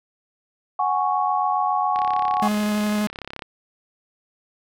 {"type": "chord", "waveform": "sine", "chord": "F# suspended second", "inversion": "none", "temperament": "equal with one note detuned", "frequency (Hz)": [740, 827.3, 1108.7], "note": ["F#5", "G#5", "C#6"], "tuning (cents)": [0, -7, 0], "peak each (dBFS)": -23, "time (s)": [0.79, 2.48], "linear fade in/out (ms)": 5}
{"type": "click train", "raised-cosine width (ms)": 0.3, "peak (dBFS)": -17, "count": 51, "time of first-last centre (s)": [1.96, 3.422], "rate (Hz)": 34.2}
{"type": "tone with vibrato", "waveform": "45% pulse", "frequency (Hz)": 210, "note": "G#3", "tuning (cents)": 19, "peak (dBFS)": -20, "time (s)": [2.42, 3.07], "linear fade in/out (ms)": 5, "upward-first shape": "sine", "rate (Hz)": 12, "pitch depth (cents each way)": 9}
{"effects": []}